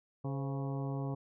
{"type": "harmonic tone with a mistuned harmonic", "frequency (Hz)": 138.1, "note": "C#3", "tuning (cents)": -6, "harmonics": [1, 2, 3, 4, 5, 6, 7, 8], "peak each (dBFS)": [-35, -41, -45, -47, -49, -51, -52, -53], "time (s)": [0.24, 1.15], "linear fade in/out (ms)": 10, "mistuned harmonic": 4, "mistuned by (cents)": -76, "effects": []}